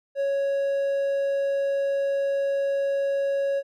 triangle tone, 554.4 Hz, C#5, in tune, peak -20 dBFS, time 0.15-3.63 s, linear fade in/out 50 ms, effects none

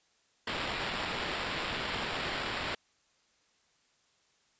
white noise with sample-and-hold, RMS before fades -35 dBFS, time 0.47-2.75 s, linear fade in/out 5 ms, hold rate 6300 Hz, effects white hiss -70 dBFS RMS until 4.59 s + resampled to 16000 Hz

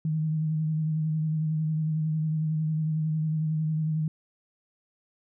sine tone with vibrato, 156.4 Hz, D#3, 9 cents sharp, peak -24 dBFS, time 0.05-4.08 s, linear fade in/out 2 ms, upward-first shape sine, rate 11 Hz, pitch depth 29 cents each way, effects none

